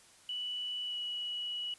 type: tone with pitch glide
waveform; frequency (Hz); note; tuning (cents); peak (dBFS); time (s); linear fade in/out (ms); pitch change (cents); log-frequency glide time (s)
sine; 2960 to 2931; F#7 to F#7; 0 to -17; -35; 0.29-1.74; 2; -17; 0.85-0.96
effects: white hiss -60 dBFS RMS until 1.78 s + resampled to 24000 Hz